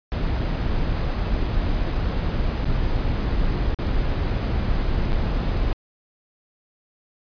brown noise with dropouts, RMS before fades -22 dBFS, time 0.12-5.73 s, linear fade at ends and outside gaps 0 ms, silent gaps 0.338-0.342 / 2.644-2.655 / 3.745-3.788 / 5.121-5.13 s, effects resampled to 11025 Hz

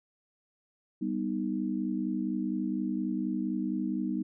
sine chord, G augmented, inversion none, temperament equal, 196 / 246.9 / 311.1 Hz, G3 / B3 / D#4, 0 / 0 / 0 cents, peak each -33 dBFS, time 1.01-4.23 s, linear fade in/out 10 ms, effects none

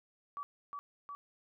sine tone with echo, 1145 Hz, D6, 44 cents flat, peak -38 dBFS, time 0.37-0.43 s, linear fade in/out 0 ms, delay 360 ms, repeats 2, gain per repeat -2 dB, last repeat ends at 1.15 s, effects none

